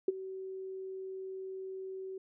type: tone with ADSR envelope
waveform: sine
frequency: 380 Hz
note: F#4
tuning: 46 cents sharp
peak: -22 dBFS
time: 0.08-2.18 s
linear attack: 4 ms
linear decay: 24 ms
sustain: -17 dB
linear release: 4 ms
effects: none